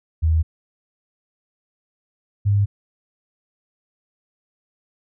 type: tone pair in turn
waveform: sine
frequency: 80 / 101.35 Hz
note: D#2 / G#2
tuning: +49 / -42 cents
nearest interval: major third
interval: 409 cents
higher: second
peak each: -14 dBFS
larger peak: neither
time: 0.22-0.43 / 2.45-2.66 s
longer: neither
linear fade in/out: 20 ms
effects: none